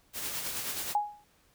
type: noise with tremolo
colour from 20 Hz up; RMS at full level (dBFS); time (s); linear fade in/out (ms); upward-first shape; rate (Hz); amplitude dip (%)
white; -34; 0.13-0.96; 50; sine; 9.4; 40
type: tone with exponential decay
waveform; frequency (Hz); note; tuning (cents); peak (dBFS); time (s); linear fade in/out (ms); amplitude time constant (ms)
sine; 830.6; G#5; 0; -21; 0.95-1.24; 2; 61
effects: pink hiss -66 dBFS RMS until 1.54 s